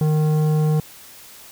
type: tone with tanh clipping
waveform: triangle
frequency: 153.8 Hz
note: D#3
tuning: 20 cents flat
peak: -17 dBFS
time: 0.01-0.8 s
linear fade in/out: 2 ms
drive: 16 dB
effects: white hiss -43 dBFS RMS until 1.51 s